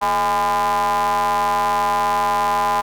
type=ring-modulated tone; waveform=square; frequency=97.4 Hz; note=G2; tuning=11 cents flat; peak=-14 dBFS; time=0.01-2.82 s; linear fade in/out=20 ms; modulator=918 Hz; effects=none